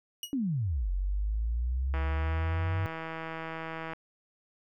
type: tone with exponential decay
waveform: sawtooth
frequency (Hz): 2898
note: F#7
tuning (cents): -37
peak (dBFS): -28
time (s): 0.23-0.34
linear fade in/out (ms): 2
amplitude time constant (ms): 23
type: exponential two-way sweep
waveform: sine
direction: down then up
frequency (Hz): 291.9 to 44.89 to 97.6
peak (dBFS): -27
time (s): 0.33-2.86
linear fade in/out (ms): 0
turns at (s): 0.9
type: click train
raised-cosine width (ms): 0.5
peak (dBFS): -23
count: 324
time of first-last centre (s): 1.94-3.934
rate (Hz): 162
effects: none